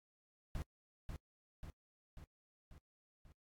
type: noise with echo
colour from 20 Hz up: brown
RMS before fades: -41 dBFS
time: 0.55-0.62 s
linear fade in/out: 0 ms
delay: 540 ms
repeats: 5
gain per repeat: -4 dB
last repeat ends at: 3.32 s
effects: noise-tail reverb RT60 0.1 s tail -26 dB re dry + AAC 64 kbps